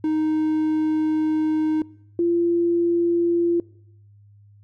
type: tone pair in turn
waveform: triangle / sine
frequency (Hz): 311.1 / 342.8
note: D#4 / F4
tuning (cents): 0 / -32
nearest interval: major second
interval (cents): 168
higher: second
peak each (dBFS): -17 / -17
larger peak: neither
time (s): 0.04-1.82 / 2.19-3.6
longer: first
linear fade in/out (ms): 2
effects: noise-tail reverb RT60 0.8 s tail -23 dB re dry + added 102 Hz sine -48 dBFS peak until 4.63 s